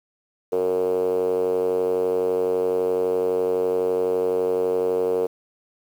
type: tone with band-pass filter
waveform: 5% pulse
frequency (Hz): 91.9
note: F#2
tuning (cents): -11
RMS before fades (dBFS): -22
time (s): 0.52-5.27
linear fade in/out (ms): 10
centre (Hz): 440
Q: 8.1
effects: 8-bit